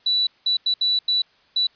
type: tone bursts at uneven times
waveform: sine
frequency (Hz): 3951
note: B7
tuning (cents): 0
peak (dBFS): -17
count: 6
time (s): 0.06-0.27 / 0.46-0.57 / 0.66-0.74 / 0.81-0.99 / 1.08-1.22 / 1.56-1.67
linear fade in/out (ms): 5
effects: white hiss -58 dBFS RMS until 1.75 s + resampled to 11025 Hz